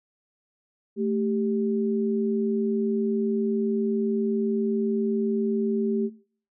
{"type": "tone pair together", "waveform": "sine", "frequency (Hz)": [220, 392.5], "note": ["A3", "G4"], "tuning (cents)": [0, 2], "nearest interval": "minor seventh", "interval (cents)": 1002, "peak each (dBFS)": [-25, -26], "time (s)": [0.96, 6.1], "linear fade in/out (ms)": 50, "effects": ["noise-tail reverb RT60 0.5 s tail -21 dB re dry"]}